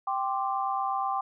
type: chord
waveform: sine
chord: G suspended fourth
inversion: none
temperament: equal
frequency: 784 / 1046.5 / 1174.7 Hz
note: G5 / C6 / D6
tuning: 0 / 0 / 0 cents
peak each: -29 / -32 / -32 dBFS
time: 0.07-1.21 s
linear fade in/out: 5 ms
effects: none